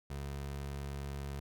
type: tone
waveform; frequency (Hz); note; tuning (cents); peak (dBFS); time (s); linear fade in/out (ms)
25% pulse; 69.9; C#2; +15; -35; 0.1-1.4; 5
effects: none